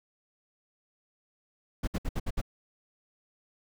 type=noise bursts; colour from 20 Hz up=brown; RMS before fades=-29 dBFS; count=6; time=1.83-2.415 s; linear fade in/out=10 ms; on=45 ms; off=63 ms; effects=none